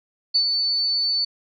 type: tone with ADSR envelope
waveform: sine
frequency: 4496 Hz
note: C#8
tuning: 24 cents sharp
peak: -14 dBFS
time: 0.34-1.25 s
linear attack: 16 ms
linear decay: 78 ms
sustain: -5 dB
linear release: 8 ms
effects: none